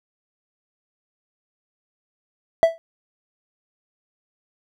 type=tone with exponential decay; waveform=triangle; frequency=659.3 Hz; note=E5; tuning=in tune; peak=-5 dBFS; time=2.63-2.78 s; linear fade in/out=0 ms; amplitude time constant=32 ms; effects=none